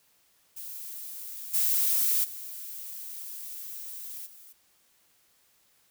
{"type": "noise with level steps", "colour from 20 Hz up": "violet", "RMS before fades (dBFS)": [-40, -25, -40, -51], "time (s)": [0.56, 4.53], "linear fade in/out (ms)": 10, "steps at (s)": [1.53, 2.23, 4.25], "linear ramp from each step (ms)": 20, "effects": ["white hiss -66 dBFS RMS until 5.9 s"]}